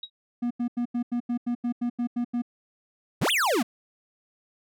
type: tone with exponential decay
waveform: sine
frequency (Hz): 3812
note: A#7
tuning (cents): +38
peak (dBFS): -30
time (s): 0.03-0.1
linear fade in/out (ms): 5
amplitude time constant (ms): 15
type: tone bursts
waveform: triangle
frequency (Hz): 240.7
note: B3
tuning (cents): -44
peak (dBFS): -22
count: 12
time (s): 0.42-2.421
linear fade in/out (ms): 10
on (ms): 87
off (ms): 87
type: exponential two-way sweep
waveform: square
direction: up then down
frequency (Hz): 88.7 to 3650 to 204.8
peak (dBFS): -22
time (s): 3.21-3.63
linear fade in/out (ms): 10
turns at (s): 3.31
effects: none